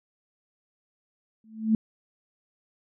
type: tone with exponential growth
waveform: sine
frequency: 220 Hz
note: A3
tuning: in tune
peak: -15 dBFS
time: 1.44-1.75 s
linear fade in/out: 2 ms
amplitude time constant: 66 ms
effects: none